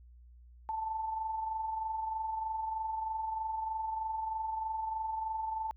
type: tone with amplitude modulation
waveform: sine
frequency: 882 Hz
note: A5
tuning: 4 cents sharp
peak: -31 dBFS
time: 0.69-5.71 s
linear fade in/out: 0 ms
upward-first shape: sine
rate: 23.2 Hz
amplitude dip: 45%
effects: added 60 Hz sine -53 dBFS peak until 5.76 s